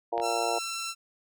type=harmonic tone; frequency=116.54 Hz; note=A#2; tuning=in tune; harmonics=3 / 4 / 5 / 6 / 7 / 8; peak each=-37 / -33 / -36 / -30 / -35 / -35 dBFS; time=0.12-0.59 s; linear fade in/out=10 ms
type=clicks; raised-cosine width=0.3 ms; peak=-24 dBFS; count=2; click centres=0.179 / 0.2 s
type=tone; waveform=10% pulse; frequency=1346 Hz; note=E6; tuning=36 cents sharp; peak=-24 dBFS; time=0.21-0.95 s; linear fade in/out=50 ms
effects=none